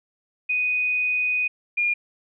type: tone pair in turn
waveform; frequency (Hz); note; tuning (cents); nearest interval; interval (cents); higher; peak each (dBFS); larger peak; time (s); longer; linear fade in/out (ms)
sine; 2489 / 2420; D#7 / D#7; 0 / -49; unison; 49; first; -20 / -19; second; 0.49-1.48 / 1.77-1.94; first; 10
effects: none